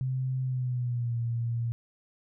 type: tone with pitch glide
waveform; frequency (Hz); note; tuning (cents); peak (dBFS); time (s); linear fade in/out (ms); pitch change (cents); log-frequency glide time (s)
sine; 130 to 117.16; C3 to A#2; -11 to +9; -27; 0.01-1.72; 0; -180; 0.43-1.17
effects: none